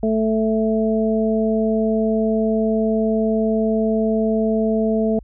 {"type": "harmonic tone", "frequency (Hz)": 220, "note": "A3", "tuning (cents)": 0, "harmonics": [1, 2, 3], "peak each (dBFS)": [-18, -21, -23], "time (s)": [0.03, 5.19], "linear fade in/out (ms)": 2, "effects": ["added 50 Hz sine -38 dBFS peak until 5.23 s"]}